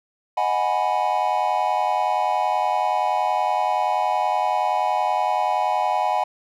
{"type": "chord", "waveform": "triangle", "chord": "G# minor seventh", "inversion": "second", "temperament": "equal", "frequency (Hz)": [622.3, 740, 830.6, 987.8], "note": ["D#5", "F#5", "G#5", "B5"], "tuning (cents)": [0, 0, 0, 0], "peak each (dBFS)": [-26, -21, -21, -24], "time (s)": [0.37, 6.24], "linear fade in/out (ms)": 5, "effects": []}